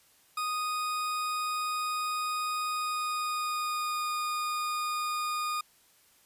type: tone with pitch glide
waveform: 40% pulse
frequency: 1241 to 1226 Hz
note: D#6 to D#6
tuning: -5 to -26 cents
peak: -29 dBFS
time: 0.37-5.61 s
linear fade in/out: 5 ms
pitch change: -21 cents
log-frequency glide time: 2.7-4.1 s
effects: white hiss -63 dBFS RMS until 6.25 s + resampled to 32000 Hz